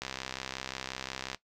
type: click train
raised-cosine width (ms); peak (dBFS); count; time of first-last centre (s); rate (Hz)
0.2; -18; 88; 0.02-1.346; 65.6
effects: noise-tail reverb RT60 0.1 s tail -17 dB re dry